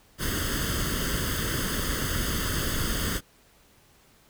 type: noise with comb filter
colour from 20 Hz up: pink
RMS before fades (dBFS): -28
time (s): 0.18-3.21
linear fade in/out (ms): 50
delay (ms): 0.62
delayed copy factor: +0.8
effects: pink hiss -59 dBFS RMS until 4.29 s